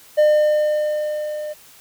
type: tone with level ramp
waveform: triangle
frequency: 604 Hz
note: D5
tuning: 48 cents sharp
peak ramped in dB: -8 to -24 dBFS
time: 0.17-1.54 s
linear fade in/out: 20 ms
effects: white hiss -47 dBFS RMS until 1.8 s